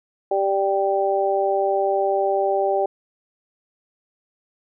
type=harmonic tone; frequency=196 Hz; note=G3; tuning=in tune; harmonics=2 / 3 / 4; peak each=-22 / -22 / -22 dBFS; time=0.31-2.86 s; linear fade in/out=5 ms; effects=none